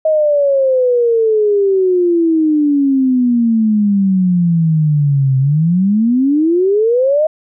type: exponential two-way sweep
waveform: sine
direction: down then up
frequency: 635 to 130.81 to 635 Hz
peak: -9 dBFS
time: 0.05-7.27 s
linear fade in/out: 5 ms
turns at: 5.38 s
effects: none